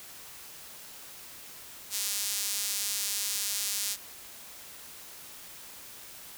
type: tone with high-pass filter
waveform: sawtooth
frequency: 203.1 Hz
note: G#3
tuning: 38 cents flat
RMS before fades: -32 dBFS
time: 1.9-3.97 s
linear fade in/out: 50 ms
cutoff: 5700 Hz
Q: 0.78
effects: white hiss -47 dBFS RMS until 6.37 s